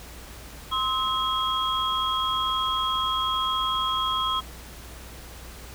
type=tone cluster; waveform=sine; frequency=1045 / 1286 / 3278 Hz; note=C6 / E6 / G#7; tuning=-2 / -43 / -23 cents; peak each=-27 / -28 / -27 dBFS; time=0.71-4.41 s; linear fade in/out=20 ms; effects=added 60 Hz sine -43 dBFS peak until 5.74 s + pink hiss -44 dBFS RMS until 5.74 s